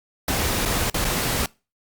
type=noise with dropouts; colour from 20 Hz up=pink; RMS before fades=-23 dBFS; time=0.28-1.46 s; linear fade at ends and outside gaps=2 ms; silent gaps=0.653-0.657 / 0.9-0.943 / 1.046-1.05 s; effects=noise-tail reverb RT60 0.3 s tail -24 dB re dry + Opus 48 kbps